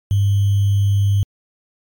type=tone with sample-and-hold; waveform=sine; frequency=100 Hz; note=G2; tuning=35 cents sharp; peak=-12 dBFS; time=0.11-1.23 s; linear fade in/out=0 ms; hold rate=3150 Hz; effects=MP3 96 kbps